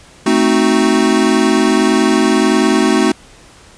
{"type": "chord", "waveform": "square", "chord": "A diminished seventh", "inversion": "none", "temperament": "equal", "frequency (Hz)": [220, 261.6, 311.1, 370], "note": ["A3", "C4", "Eb4", "Gb4"], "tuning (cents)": [0, 0, 0, 0], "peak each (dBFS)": -16, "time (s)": [0.26, 3.12], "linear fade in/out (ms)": 5, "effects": ["pink hiss -42 dBFS RMS until 3.77 s", "resampled to 22050 Hz"]}